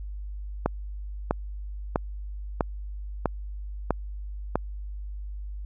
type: click train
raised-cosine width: 1 ms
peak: -8 dBFS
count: 7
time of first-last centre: 0.66-4.556 s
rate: 1.54 Hz
effects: added 50 Hz sine -33 dBFS peak until 5.65 s